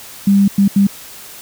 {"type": "tone bursts at uneven times", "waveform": "sine", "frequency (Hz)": 198.7, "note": "G3", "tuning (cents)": 24, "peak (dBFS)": -7, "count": 3, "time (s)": [[0.27, 0.48], [0.58, 0.68], [0.76, 0.87]], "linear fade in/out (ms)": 5, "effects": ["white hiss -35 dBFS RMS until 1.41 s"]}